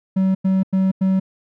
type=tone bursts; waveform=triangle; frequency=190 Hz; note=F#3; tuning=46 cents sharp; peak=-12 dBFS; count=4; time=0.16-1.199 s; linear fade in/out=10 ms; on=190 ms; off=93 ms; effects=none